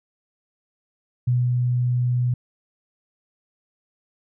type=tone with ADSR envelope; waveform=sine; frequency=123.47 Hz; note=B2; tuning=in tune; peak=-16 dBFS; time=1.27-2.34 s; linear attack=9 ms; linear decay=210 ms; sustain=-2 dB; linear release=4 ms; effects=none